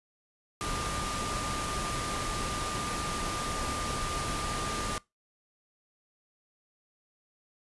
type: tone in noise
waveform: sine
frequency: 1200 Hz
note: D6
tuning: 37 cents sharp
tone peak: -36 dBFS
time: 0.61-4.98 s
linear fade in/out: 0 ms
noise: pink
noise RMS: -34 dBFS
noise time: 0.61-4.98 s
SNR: -5 dB
effects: noise-tail reverb RT60 0.2 s tail -22 dB re dry + resampled to 24000 Hz